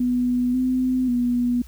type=tone with pitch steps; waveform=sine; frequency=247.2 / 255.5 / 243.6 Hz; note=B3 / C4 / B3; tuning=+2 / -41 / -24 cents; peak=-18 dBFS; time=0-1.62 s; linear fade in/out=5 ms; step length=540 ms; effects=added 60 Hz sine -40 dBFS peak until 1.67 s + white hiss -53 dBFS RMS until 1.67 s